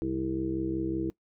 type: harmonic tone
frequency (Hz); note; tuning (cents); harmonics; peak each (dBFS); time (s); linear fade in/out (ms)
65.41; C2; 0; 1 / 2 / 3 / 5 / 6 / 7; -40 / -39 / -39 / -29 / -39 / -40; 0.02-1.1; 0
effects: noise-tail reverb RT60 0.1 s tail -20 dB re dry